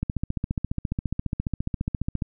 click train, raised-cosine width 5 ms, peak -13 dBFS, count 33, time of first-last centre 0.03-2.222 s, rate 14.6 Hz, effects none

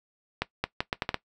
accelerating click train, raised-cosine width 0.3 ms, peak -10 dBFS, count 7, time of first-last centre 0.42-1.143 s, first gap 220 ms, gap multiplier 0.75, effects noise-tail reverb RT60 0.1 s tail -17 dB re dry

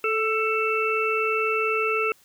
harmonic tone with a mistuned harmonic, 443 Hz, A4, 12 cents sharp, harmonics 1 / 3 / 5 / 6, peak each -25 / -26 / -33 / -26 dBFS, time 0.04-2.12 s, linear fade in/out 2 ms, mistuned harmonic 1, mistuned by -23 cents, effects white hiss -58 dBFS RMS until 2.24 s

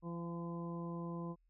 harmonic tone with a mistuned harmonic, 170 Hz, F3, 46 cents flat, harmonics 1 / 2 / 3 / 4 / 5 / 6, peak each -41 / -47 / -51 / -57 / -60 / -50 dBFS, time 0.02-1.36 s, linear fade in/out 50 ms, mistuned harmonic 4, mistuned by +22 cents, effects added 41 Hz sine -70 dBFS peak until 1.49 s

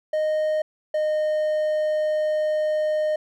triangle tone pair in turn, 618 / 614.1 Hz, D#5 / D#5, -12 / -23 cents, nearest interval unison, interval 11 cents, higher first, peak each -18 dBFS, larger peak neither, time 0.13-0.62 / 0.94-3.16 s, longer second, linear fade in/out 5 ms, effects none

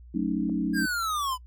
sine chord, D# half-diminished seventh, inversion first, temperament equal, 185 / 220 / 277.2 / 311.1 Hz, F#3 / A3 / C#4 / D#4, 0 / 0 / 0 / 0 cents, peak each -30 dBFS, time 0.14-0.86 s, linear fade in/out 10 ms
click, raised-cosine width 2 ms, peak -27 dBFS, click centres 0.496 s
square linear sweep, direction down, 1645 to 987.8 Hz, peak -27 dBFS, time 0.73-1.38 s, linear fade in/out 50 ms
effects noise-tail reverb RT60 0.1 s tail -24 dB re dry + added 60 Hz sine -45 dBFS peak until 1.46 s

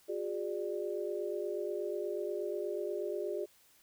sine tone cluster, 360 / 408.3 / 594 Hz, F#4 / G#4 / D5, -47 / -29 / +20 cents, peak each -38 / -37 / -40 dBFS, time 0.08-3.46 s, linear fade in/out 20 ms, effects white hiss -65 dBFS RMS until 3.82 s

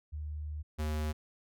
sine / square tone pair in turn, 75.5 / 76.55 Hz, D2 / D#2, +48 / -28 cents, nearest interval unison, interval 24 cents, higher second, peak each -36 / -32 dBFS, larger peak second, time 0.12-0.63 / 0.78-1.13 s, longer first, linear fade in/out 20 ms, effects none

